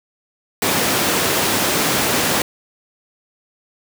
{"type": "high-pass noise", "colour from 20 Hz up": "pink", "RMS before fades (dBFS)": -18, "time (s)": [0.62, 2.42], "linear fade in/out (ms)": 2, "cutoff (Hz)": 180, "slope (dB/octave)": 12, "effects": []}